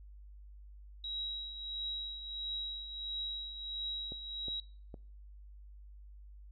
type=tone with tremolo; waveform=sine; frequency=3851 Hz; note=B7; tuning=44 cents flat; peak=-35 dBFS; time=1.04-4.6 s; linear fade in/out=2 ms; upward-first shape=triangle; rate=1.5 Hz; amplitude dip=65%
type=clicks; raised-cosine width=2 ms; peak=-33 dBFS; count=3; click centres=4.121 / 4.483 / 4.942 s
effects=noise-tail reverb RT60 0.6 s tail -24 dB re dry + added 50 Hz sine -50 dBFS peak until 6.51 s